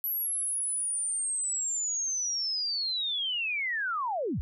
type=linear sweep; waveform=sine; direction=down; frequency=11840 to 39.95 Hz; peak=-28 dBFS; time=0.04-4.41 s; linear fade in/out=0 ms; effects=none